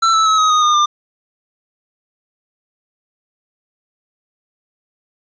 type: tone with pitch steps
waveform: square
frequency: 1337 / 1312.5 / 1288.5 / 1264.9 / 1241.7 / 1219 / 1196.6 Hz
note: E6 / E6 / E6 / D#6 / D#6 / D#6 / D6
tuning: +24 / -8 / -40 / +28 / -4 / -36 / +32 cents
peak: -11 dBFS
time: 0.02-0.86 s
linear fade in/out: 10 ms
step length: 120 ms
effects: resampled to 16000 Hz + 8-bit